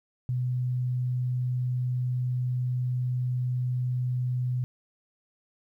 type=tone; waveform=sine; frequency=125.3 Hz; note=B2; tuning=25 cents sharp; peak=-25 dBFS; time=0.29-4.64 s; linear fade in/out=0 ms; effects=11-bit